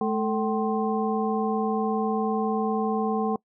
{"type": "tone cluster", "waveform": "sine", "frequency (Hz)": [214.9, 442.6, 767, 1055], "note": ["A3", "A4", "G5", "C6"], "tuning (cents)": [-41, 10, -38, 14], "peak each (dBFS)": [-26, -27, -29, -33], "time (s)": [0.01, 3.36], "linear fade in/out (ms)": 2, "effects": ["noise-tail reverb RT60 0.1 s tail -24 dB re dry"]}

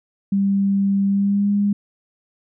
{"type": "tone with pitch glide", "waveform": "sine", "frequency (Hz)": [197.5, 203.1], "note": ["G3", "G#3"], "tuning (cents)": [13, -38], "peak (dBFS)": -15, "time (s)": [0.32, 1.73], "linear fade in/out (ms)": 5, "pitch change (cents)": 49, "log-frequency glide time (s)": [1.07, 1.51], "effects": []}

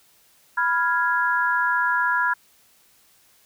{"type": "chord", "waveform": "sine", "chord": "F diminished", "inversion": "second", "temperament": "equal", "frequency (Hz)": [987.8, 1396.9, 1661.2], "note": ["Cb6", "F6", "Ab6"], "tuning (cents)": [0, 0, 0], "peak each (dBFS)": -23, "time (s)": [0.57, 2.34], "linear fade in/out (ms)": 10, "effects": ["white hiss -58 dBFS RMS until 3.45 s"]}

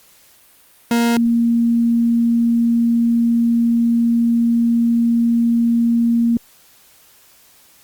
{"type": "tone pair in turn", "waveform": ["40% pulse", "sine"], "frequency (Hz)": [234.5, 233.6], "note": ["A#3", "A#3"], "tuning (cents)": [11, 4], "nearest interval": "unison", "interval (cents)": 7, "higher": "first", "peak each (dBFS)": -12, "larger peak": "neither", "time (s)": [[0.91, 1.17], [1.17, 6.37]], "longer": "second", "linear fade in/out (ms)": 2, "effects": ["white hiss -50 dBFS RMS until 7.83 s", "Opus 48 kbps"]}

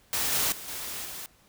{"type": "noise with level steps", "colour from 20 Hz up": "white", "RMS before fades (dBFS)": [-28, -26, -41, -36, -39], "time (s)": [0.13, 1.26], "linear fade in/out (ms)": 0, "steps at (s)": [0.32, 0.52, 0.68, 1.05], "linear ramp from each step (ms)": 2, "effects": ["pink hiss -61 dBFS RMS until 1.48 s"]}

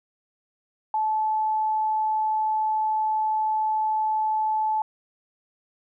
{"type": "tone", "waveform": "sine", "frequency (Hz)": 867, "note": "A5", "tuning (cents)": -26, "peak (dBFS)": -21, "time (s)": [0.94, 4.82], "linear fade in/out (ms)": 2, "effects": []}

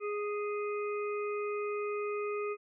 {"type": "harmonic tone", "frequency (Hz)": 414.5, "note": "G#4", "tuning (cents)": -3, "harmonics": [1, 3, 5, 6], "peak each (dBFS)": [-33, -40, -49, -45], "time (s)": [0, 2.57], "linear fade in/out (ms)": 50, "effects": []}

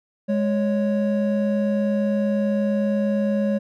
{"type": "tone pair together", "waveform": "triangle", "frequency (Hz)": [207.7, 554.4], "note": ["G#3", "C#5"], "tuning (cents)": [0, 0], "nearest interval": "octave + perfect fourth", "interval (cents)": 1700, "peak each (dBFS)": [-18, -22], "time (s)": [0.28, 3.59], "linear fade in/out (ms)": 20, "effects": []}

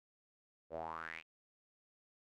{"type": "tone with band-pass filter sweep", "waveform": "sawtooth", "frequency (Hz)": 81.2, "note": "E2", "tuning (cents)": -26, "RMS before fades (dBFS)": -45, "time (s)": [0.7, 1.23], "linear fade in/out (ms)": 50, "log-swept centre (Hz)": [510, 2700], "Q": 5.9, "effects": []}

